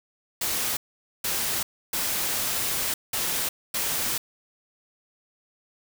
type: noise bursts at uneven times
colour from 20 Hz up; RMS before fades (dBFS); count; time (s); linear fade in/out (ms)
white; -27; 5; 0.41-0.77 / 1.24-1.63 / 1.93-2.94 / 3.13-3.49 / 3.74-4.18; 5
effects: none